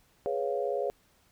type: chord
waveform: sine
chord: C# dominant seventh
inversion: second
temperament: equal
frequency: 415.3 / 493.9 / 554.4 / 698.5 Hz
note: G#4 / B4 / C#5 / E#5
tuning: 0 / 0 / 0 / 0 cents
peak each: -33 / -34 / -32 / -36 dBFS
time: 0.26-0.9 s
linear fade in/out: 0 ms
effects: pink hiss -66 dBFS RMS until 1.31 s